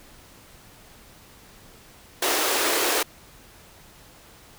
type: high-pass noise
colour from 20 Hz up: pink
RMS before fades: -23 dBFS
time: 2.22-3.03 s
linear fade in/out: 5 ms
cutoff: 310 Hz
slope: 48 dB/octave
effects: pink hiss -50 dBFS RMS until 4.58 s